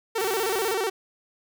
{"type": "tone with vibrato", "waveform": "sawtooth", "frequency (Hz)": 415.3, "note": "G#4", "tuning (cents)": 0, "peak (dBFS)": -20, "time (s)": [0.15, 0.9], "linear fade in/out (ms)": 10, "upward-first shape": "square", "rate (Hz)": 16, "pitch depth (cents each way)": 150}
{"type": "noise", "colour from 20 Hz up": "white", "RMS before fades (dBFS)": -35, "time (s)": [0.19, 0.74], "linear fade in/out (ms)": 10}
{"effects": []}